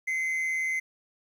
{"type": "tone pair together", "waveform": "triangle", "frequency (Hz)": [2059, 2217], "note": ["C7", "C#7"], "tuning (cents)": [-28, 0], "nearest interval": "minor second", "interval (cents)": 128, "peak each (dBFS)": [-25, -35], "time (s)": [0.07, 0.8], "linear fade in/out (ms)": 10, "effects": ["10-bit"]}